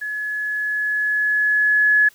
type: tone with level ramp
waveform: sine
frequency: 1700 Hz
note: G#6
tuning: 40 cents sharp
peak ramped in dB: -24 to -11 dBFS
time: 0.01-2.09 s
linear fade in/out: 10 ms
effects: white hiss -52 dBFS RMS until 2.14 s + high-pass 80 Hz 12 dB/octave